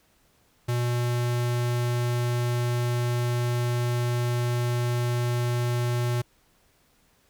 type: tone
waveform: square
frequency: 121.1 Hz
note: B2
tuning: 34 cents flat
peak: -24 dBFS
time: 0.68-6.22 s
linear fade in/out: 10 ms
effects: pink hiss -64 dBFS RMS until 7.29 s